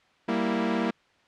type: chord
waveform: sawtooth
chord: E diminished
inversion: first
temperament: equal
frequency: 196 / 233.1 / 329.6 Hz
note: G3 / Bb3 / E4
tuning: 0 / 0 / 0 cents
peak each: -26 / -23 / -26 dBFS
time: 0.28-0.91 s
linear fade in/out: 10 ms
effects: white hiss -62 dBFS RMS until 1.27 s + low-pass 3000 Hz 12 dB/octave